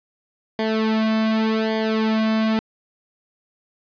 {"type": "tone with flanger", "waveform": "sawtooth", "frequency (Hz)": 220, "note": "A3", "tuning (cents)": 0, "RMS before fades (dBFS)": -20, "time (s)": [0.59, 2.59], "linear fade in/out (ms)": 0, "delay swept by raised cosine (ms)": [0.75, 2.45], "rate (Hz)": 0.86, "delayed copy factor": -0.85, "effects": ["resampled to 11025 Hz", "9-bit"]}